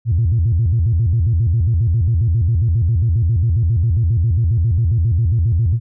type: tone with vibrato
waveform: sine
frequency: 98 Hz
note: G2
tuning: in tune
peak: -11 dBFS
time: 0.05-5.8 s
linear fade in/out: 50 ms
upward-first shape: square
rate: 7.4 Hz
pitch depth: 290 cents each way
effects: tanh soft clip ceiling -8 dBFS